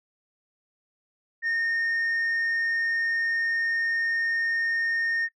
sine tone, 1835 Hz, A#6, 28 cents flat, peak -21 dBFS, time 1.42-5.29 s, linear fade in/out 50 ms, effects noise-tail reverb RT60 0.1 s tail -20 dB re dry + tanh soft clip ceiling -22 dBFS

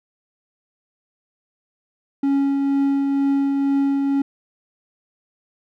triangle tone with tremolo, 277.2 Hz, C#4, in tune, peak -13 dBFS, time 2.23-4.22 s, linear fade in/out 5 ms, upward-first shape triangle, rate 2.1 Hz, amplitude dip 30%, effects none

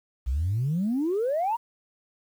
sine exponential sweep, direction up, 58.27 to 973 Hz, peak -22 dBFS, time 0.26-1.57 s, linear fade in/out 20 ms, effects tanh soft clip ceiling -19 dBFS + 9-bit

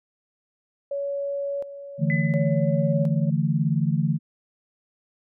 sine tone with tremolo, 562 Hz, C#5, 24 cents sharp, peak -25 dBFS, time 0.91-3.3 s, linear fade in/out 5 ms, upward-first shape square, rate 0.7 Hz, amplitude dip 70%
sine chord, D suspended second, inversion none, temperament just, 146.83 / 165.19 / 220.2 Hz, D3 / E3 / A3, 0 / +4 / +2 cents, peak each -23 / -23 / -27 dBFS, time 1.98-4.19 s, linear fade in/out 50 ms
sine tone with exponential decay, 2012 Hz, B6, 32 cents sharp, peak -24 dBFS, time 2.1-2.93 s, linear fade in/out 1 ms, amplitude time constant 180 ms
effects none

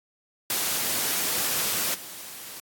white noise with level steps, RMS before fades -26 / -40 dBFS, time 0.5-2.6 s, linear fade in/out 2 ms, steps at 1.94 s, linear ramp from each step 5 ms, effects high-pass 100 Hz 12 dB/octave + AAC 64 kbps

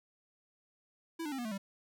square tone with pitch steps, 329.6 / 297.1 / 267.7 / 241.3 / 217.5 / 195.98 Hz, E4 / D4 / C4 / B3 / A3 / G3, 0 / +20 / +40 / -40 / -20 / 0 cents, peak -37 dBFS, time 1.19-1.58 s, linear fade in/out 10 ms, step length 65 ms, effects none

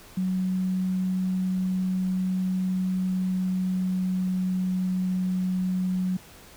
sine tone with pitch glide, 185.8 to 184.41 Hz, F#3 to F#3, +7 to -6 cents, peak -23 dBFS, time 0.17-6.17 s, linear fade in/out 5 ms, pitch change -13 cents, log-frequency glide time 2.65-5.22 s, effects pink hiss -49 dBFS RMS until 6.56 s

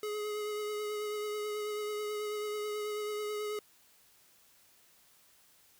square tone with vibrato, 420.7 Hz, G#4, 22 cents sharp, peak -35 dBFS, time 0.03-3.59 s, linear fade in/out 2 ms, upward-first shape triangle, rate 9.2 Hz, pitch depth 21 cents each way, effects white hiss -64 dBFS RMS until 5.79 s

